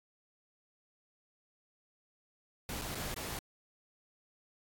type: noise with dropouts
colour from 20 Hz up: pink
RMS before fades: -40 dBFS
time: 2.69-3.39 s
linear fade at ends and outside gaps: 1 ms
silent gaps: 2.814-2.819 / 2.949-2.953 / 3.143-3.164 s
effects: AAC 64 kbps